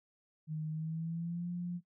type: tone with pitch glide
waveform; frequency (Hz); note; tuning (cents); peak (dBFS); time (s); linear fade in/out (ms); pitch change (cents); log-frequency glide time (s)
sine; 155.56 to 175.62; D#3 to F3; 0 to +10; -35; 0.47-1.81; 50; +210; 0.7-1.5
effects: noise-tail reverb RT60 0.1 s tail -20 dB re dry